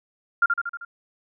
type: tone with echo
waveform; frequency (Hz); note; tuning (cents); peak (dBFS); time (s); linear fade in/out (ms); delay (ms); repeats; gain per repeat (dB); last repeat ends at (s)
sine; 1396.9; F6; 0; -14; 0.42-0.46; 5; 78; 5; -4; 0.85
effects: none